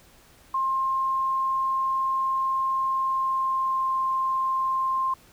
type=tone with pitch glide; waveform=sine; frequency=1061 to 1054.3 Hz; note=C6 to C6; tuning=+24 to +13 cents; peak=-22 dBFS; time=0.54-5.14 s; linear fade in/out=5 ms; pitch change=-11 cents; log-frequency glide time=2.9-3.92 s; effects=pink hiss -55 dBFS RMS until 5.32 s